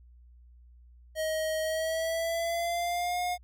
square tone with pitch glide, 630 to 715.4 Hz, D#5 to F5, +21 to +41 cents, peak -29 dBFS, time 1.15-3.38 s, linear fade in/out 50 ms, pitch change +220 cents, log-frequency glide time 1.62-3.2 s, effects added 60 Hz sine -52 dBFS peak until 3.43 s

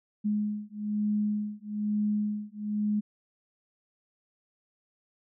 sine beating tone pair, 209 / 210.1 Hz, G#3 / G#3, +11 / +20 cents, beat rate 1.1 Hz, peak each -30 dBFS, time 0.24-3.01 s, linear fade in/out 20 ms, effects none

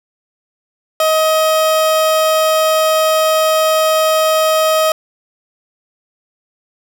30% pulse tone, 631 Hz, D#5, 24 cents sharp, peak -8 dBFS, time 1-4.92 s, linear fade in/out 2 ms, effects none

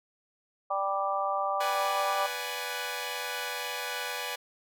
harmonic tone, 196 Hz, G3, in tune, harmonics 3 / 4 / 5 / 6, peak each -33 / -31 / -36 / -31 dBFS, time 0.7-2.27 s, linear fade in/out 10 ms
10% pulse chord, G# half-diminished seventh, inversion first, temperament equal with one note detuned, 493.9 / 583.3 / 740 / 830.6 Hz, B4 / D5 / F#5 / G#5, 0 / -12 / 0 / 0 cents, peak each -29 / -31 / -33 / -29 dBFS, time 1.6-4.36 s, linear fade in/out 10 ms
effects none

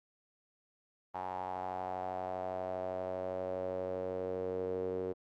sawtooth tone with band-pass filter sweep, 92.5 Hz, F#2, in tune, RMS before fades -38 dBFS, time 1.14-5.13 s, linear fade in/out 10 ms, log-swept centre 860 to 430 Hz, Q 5.7, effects Opus 24 kbps

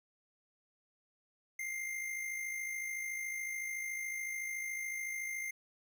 square tone with amplitude modulation, 2100 Hz, C7, 6 cents sharp, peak -36 dBFS, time 1.59-5.51 s, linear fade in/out 5 ms, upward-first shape sine, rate 53.8 Hz, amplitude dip 45%, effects none

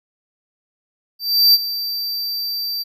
square tone with ADSR envelope, 4668 Hz, D8, 11 cents flat, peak -8 dBFS, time 1.19-2.84 s, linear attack 350 ms, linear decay 34 ms, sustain -14 dB, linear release 25 ms, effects none

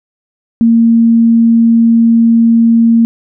sine tone, 230 Hz, A#3, 23 cents flat, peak -4 dBFS, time 0.61-3.05 s, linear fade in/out 0 ms, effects none

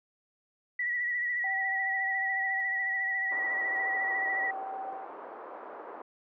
sine tone with vibrato, 1939 Hz, B6, 32 cents flat, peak -28 dBFS, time 0.79-4.51 s, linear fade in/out 5 ms, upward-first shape sine, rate 14 Hz, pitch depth 39 cents each way
sine tone with tremolo, 772 Hz, G5, 27 cents flat, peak -35 dBFS, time 1.44-5.05 s, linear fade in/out 2 ms, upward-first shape square, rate 0.43 Hz, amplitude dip 45%
white band-pass noise, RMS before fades -44 dBFS, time 3.31-6.02 s, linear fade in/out 5 ms, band 340 to 1100 Hz, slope 24 dB/octave
effects none

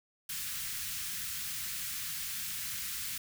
white band-stop noise, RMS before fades -38 dBFS, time 0.29-3.18 s, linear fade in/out 5 ms, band 190 to 1400 Hz, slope 24 dB/octave, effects none

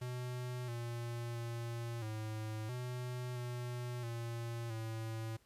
square tone with pitch steps, 124.5 / 118.2 / 117.3 / 108.7 / 124.5 / 122.6 / 116.9 / 111.9 Hz, B2 / A#2 / A#2 / A2 / B2 / B2 / A#2 / A2, +14 / +24 / +11 / -21 / +14 / -12 / +5 / +30 cents, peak -40 dBFS, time 0.01-5.37 s, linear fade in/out 10 ms, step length 670 ms, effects pink hiss -71 dBFS RMS until 5.45 s + resampled to 32000 Hz

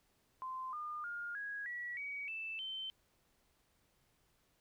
sine tone with pitch steps, 1037 / 1212 / 1416.6 / 1655.7 / 1935.1 / 2262 / 2643 / 3090 Hz, C6 / D#6 / F6 / G#6 / B6 / C#7 / E7 / G7, -16 / -46 / +24 / -6 / -36 / +34 / +4 / -26 cents, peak -40 dBFS, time 0.42-2.9 s, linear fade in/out 0 ms, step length 310 ms, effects pink hiss -75 dBFS RMS until 4.6 s

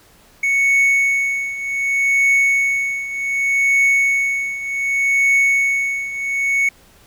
triangle tone with tremolo, 2217 Hz, C#7, in tune, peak -9 dBFS, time 0.43-6.69 s, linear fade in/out 5 ms, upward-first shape triangle, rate 0.66 Hz, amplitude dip 80%, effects pink hiss -50 dBFS RMS until 7.06 s

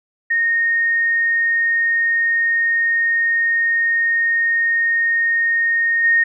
sine tone with level steps, 1850 Hz, A#6, 14 cents flat, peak -14 / -11 dBFS, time 0.3-6.24 s, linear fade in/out 10 ms, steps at 6.03 s, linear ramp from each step 20 ms, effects none

